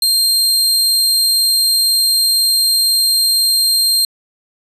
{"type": "tone", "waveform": "sawtooth", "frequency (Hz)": 4186, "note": "C8", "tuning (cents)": 0, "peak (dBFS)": -8, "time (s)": [0.02, 4.05], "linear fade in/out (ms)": 2, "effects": ["resampled to 32000 Hz", "8-bit"]}